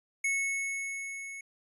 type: tone with level ramp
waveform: square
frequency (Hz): 2200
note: C#7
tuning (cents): -14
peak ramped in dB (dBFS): -27 to -41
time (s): 0.24-1.41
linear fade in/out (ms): 5
effects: resampled to 32000 Hz